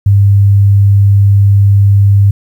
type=tone; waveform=sine; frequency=100 Hz; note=G2; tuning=35 cents sharp; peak=-3 dBFS; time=0.06-2.31 s; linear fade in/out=5 ms; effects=7-bit